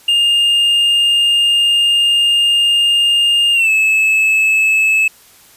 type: tone with pitch glide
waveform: triangle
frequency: 2819 to 2600 Hz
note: F7 to E7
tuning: +16 to -24 cents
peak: -8 dBFS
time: 0.08-5.08 s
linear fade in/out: 5 ms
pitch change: -140 cents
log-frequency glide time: 3.53-3.7 s
effects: white hiss -45 dBFS RMS until 5.56 s + resampled to 32000 Hz